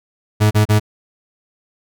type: tone bursts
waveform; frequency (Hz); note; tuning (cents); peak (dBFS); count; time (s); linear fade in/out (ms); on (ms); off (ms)
40% pulse; 106.2; G#2; +39; -9; 3; 0.4-0.798; 20; 110; 34
effects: none